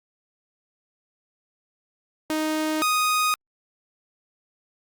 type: tone pair in turn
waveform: sawtooth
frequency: 311.1 / 1244.4 Hz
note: D#4 / D#6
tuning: 0 / 0 cents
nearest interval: 2 octaves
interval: 2400 cents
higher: second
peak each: -19 / -16 dBFS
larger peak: second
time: 2.3-2.82 / 2.82-3.34 s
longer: neither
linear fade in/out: 0 ms
effects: Opus 48 kbps